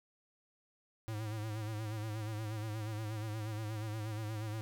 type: tone with vibrato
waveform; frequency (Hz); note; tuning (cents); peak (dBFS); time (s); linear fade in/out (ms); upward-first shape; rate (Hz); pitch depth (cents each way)
square; 108.1; A2; -30; -38; 1.08-4.61; 0; sine; 8.4; 61
effects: none